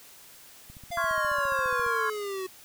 click train, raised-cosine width 5 ms, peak -35 dBFS, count 18, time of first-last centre 0.7-1.864 s, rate 14.6 Hz
square exponential sweep, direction down, 698.5 to 370 Hz, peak -32 dBFS, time 0.91-2.47 s, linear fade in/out 10 ms
sine chord, Db major seventh, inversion third, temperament equal, 1046.5 / 1108.7 / 1396.9 / 1661.2 Hz, C6 / Db6 / F6 / Ab6, 0 / 0 / 0 / 0 cents, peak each -31 dBFS, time 0.97-2.1 s, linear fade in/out 5 ms
effects white hiss -51 dBFS RMS until 2.64 s

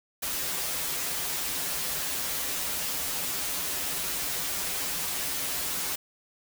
white noise with comb filter, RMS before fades -31 dBFS, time 0.22-5.96 s, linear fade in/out 10 ms, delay 9 ms, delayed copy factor -0.95, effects none

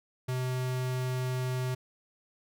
square tone, 127.7 Hz, C3, 42 cents flat, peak -30 dBFS, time 0.28-1.75 s, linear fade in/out 10 ms, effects none

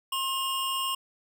square tone pair together, 1064.2 / 2841 Hz, C6 / F7, +29 / +29 cents, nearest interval octave + perfect fourth, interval 1700 cents, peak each -31 / -31 dBFS, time 0.12-0.95 s, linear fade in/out 5 ms, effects none

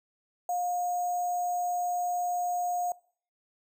sine tone with sample-and-hold, 711 Hz, F5, 31 cents sharp, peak -27 dBFS, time 0.49-2.92 s, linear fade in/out 2 ms, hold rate 7350 Hz, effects noise-tail reverb RT60 0.5 s tail -22 dB re dry

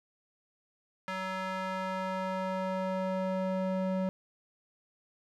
square tone with band-pass filter sweep, 188 Hz, F#3, 28 cents sharp, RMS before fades -33 dBFS, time 1.08-4.09 s, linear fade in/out 0 ms, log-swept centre 1500 to 410 Hz, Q 1.1, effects none

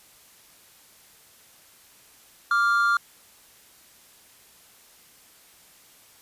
triangle tone pair together, 1173.3 / 1396.9 Hz, D6 / F6, -2 / 0 cents, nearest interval minor third, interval 302 cents, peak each -22 / -18 dBFS, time 2.51-2.97 s, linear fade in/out 2 ms, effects white hiss -54 dBFS RMS until 6.21 s + resampled to 32000 Hz

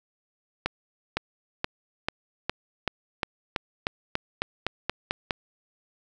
accelerating click train, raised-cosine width 0.3 ms, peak -9 dBFS, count 15, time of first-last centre 0.66-5.308 s, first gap 510 ms, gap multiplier 0.93, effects none

